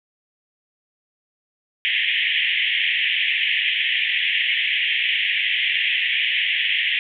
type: band-pass noise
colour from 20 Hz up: white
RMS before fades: -21 dBFS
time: 1.85-6.99 s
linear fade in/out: 0 ms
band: 1800 to 3300 Hz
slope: 96 dB/octave
effects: none